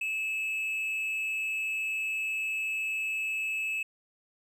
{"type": "tone with amplitude modulation", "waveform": "triangle", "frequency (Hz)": 2607, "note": "E7", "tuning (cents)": -20, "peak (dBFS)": -26, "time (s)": [0.01, 3.83], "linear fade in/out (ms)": 5, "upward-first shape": "sine", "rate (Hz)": 234, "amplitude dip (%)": 35, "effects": []}